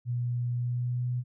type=tone with pitch glide; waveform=sine; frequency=121.5 to 123.7 Hz; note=B2 to B2; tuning=-28 to +3 cents; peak=-27 dBFS; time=0.05-1.24 s; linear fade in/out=50 ms; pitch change=+31 cents; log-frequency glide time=0.54-1.09 s; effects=none